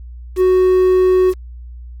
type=tone with quantisation; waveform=triangle; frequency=370 Hz; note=F#4; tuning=in tune; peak=-7 dBFS; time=0.36-1.34 s; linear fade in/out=50 ms; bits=6; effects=added 60 Hz sine -30 dBFS peak until 2 s + AAC 64 kbps